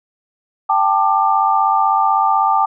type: chord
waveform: sine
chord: G suspended second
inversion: none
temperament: equal with one note detuned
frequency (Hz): 784 / 880 / 1190.4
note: G5 / A5 / D6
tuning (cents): 0 / 0 / +23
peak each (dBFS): -16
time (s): 0.69-2.66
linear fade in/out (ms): 10
effects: none